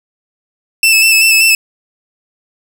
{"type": "tone with vibrato", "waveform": "sawtooth", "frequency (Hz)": 2637, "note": "E7", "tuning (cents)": 0, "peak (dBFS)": -3, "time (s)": [0.83, 1.55], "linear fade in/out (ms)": 2, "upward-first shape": "square", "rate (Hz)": 5.2, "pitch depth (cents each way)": 23, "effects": []}